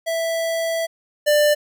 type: tone pair in turn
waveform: square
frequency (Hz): 659.3 / 593.4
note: E5 / D5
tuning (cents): 0 / +18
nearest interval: major second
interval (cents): 182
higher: first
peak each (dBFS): -21 / -14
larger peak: second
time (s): 0.06-0.87 / 1.26-1.55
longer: first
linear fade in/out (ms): 20
effects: none